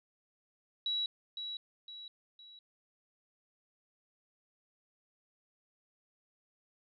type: tone with echo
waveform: sine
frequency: 3900 Hz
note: B7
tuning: 23 cents flat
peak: -31 dBFS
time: 0.86-1.06 s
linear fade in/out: 2 ms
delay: 510 ms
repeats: 3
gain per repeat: -7 dB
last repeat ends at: 2.59 s
effects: none